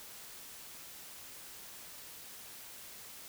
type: silence
effects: white hiss -50 dBFS RMS until 3.28 s